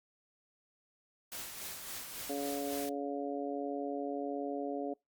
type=noise with tremolo; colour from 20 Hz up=white; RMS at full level=-42 dBFS; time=1.32-2.89 s; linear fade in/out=0 ms; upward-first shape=sine; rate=3.6 Hz; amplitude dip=40%
type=harmonic tone; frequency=141.4 Hz; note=C#3; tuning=35 cents sharp; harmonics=2 / 3 / 4 / 5; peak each=-38 / -40 / -41 / -42 dBFS; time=2.29-4.94 s; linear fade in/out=10 ms
effects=noise-tail reverb RT60 0.2 s tail -26 dB re dry + Opus 48 kbps